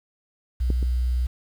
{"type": "tone", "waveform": "sine", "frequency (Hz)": 61.74, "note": "B1", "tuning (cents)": 0, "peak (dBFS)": -20, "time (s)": [0.6, 1.27], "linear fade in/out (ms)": 10}
{"type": "clicks", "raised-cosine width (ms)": 3, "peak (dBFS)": [-14, -20], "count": 2, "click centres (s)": [0.703, 0.828]}
{"effects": ["8-bit"]}